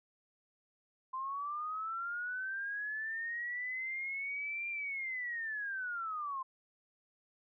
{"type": "linear two-way sweep", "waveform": "sine", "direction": "up then down", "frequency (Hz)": [1034, 2389, 1034], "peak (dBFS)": -36, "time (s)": [1.13, 6.43], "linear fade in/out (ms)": 10, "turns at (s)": 4.69, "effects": []}